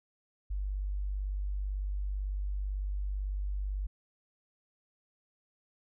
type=tone; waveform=sine; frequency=49 Hz; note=G1; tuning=in tune; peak=-31 dBFS; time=0.5-3.87 s; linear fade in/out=10 ms; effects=none